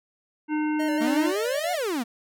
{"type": "harmonic tone", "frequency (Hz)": 304.6, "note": "D#4", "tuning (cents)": -37, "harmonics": [1, 3, 5, 7, 9], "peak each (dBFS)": [-23, -33, -37, -40, -42], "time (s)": [0.48, 1.33], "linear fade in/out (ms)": 50}
{"type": "tone with vibrato", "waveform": "square", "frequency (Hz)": 603, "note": "D5", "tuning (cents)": 46, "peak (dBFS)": -31, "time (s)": [0.79, 1.78], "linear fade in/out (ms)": 10, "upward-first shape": "square", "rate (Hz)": 5.3, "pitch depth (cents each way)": 55}
{"type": "exponential two-way sweep", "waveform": "45% pulse", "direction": "up then down", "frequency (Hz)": [220, 740, 220], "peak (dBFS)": -25, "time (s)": [1, 2.04], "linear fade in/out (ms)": 20, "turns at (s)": 1.72}
{"effects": []}